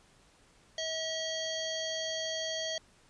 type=harmonic tone with a mistuned harmonic; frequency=642 Hz; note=E5; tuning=46 cents flat; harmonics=1 / 3 / 5 / 7 / 9 / 10; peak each=-37 / -42 / -38 / -40 / -45 / -45 dBFS; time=0.78-2.78 s; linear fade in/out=2 ms; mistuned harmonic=5; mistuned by=+24 cents; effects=pink hiss -63 dBFS RMS until 3.09 s + resampled to 22050 Hz